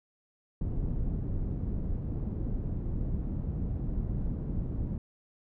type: low-pass noise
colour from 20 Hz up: pink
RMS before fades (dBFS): -32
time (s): 0.61-4.98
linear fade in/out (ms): 2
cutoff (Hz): 210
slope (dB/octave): 12
effects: none